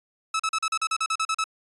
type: tone bursts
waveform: sawtooth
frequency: 1300 Hz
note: E6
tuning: 24 cents flat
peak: -19 dBFS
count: 12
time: 0.34-1.441 s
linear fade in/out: 5 ms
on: 56 ms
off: 39 ms
effects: resampled to 24000 Hz